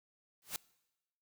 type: noise with exponential growth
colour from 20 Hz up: white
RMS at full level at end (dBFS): -34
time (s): 0.42-0.56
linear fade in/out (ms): 1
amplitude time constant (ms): 29
effects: noise-tail reverb RT60 1.0 s tail -23 dB re dry